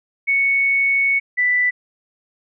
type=tone pair in turn; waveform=sine; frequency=2217 / 1981.6 Hz; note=C#7 / B6; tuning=0 / +5 cents; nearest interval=major second; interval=195 cents; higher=first; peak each=-14 dBFS; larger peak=neither; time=0.27-1.2 / 1.37-1.71 s; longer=first; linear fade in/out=20 ms; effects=none